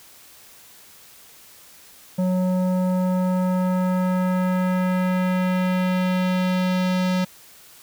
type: tone with low-pass filter sweep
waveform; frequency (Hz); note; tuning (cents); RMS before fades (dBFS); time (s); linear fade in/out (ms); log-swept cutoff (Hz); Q
square; 183.6; F#3; -13; -21; 2.18-7.25; 10; 620 to 4900; 1.1
effects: white hiss -48 dBFS RMS until 7.82 s